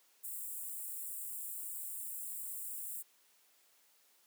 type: high-pass noise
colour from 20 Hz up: white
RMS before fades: -43 dBFS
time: 0.23-3.03 s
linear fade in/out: 20 ms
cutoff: 7500 Hz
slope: 96 dB/octave
effects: white hiss -69 dBFS RMS until 4.26 s + high-pass 300 Hz 12 dB/octave